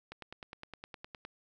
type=click train; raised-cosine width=0.3 ms; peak=-28 dBFS; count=12; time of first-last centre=0.12-1.251 s; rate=9.73 Hz; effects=none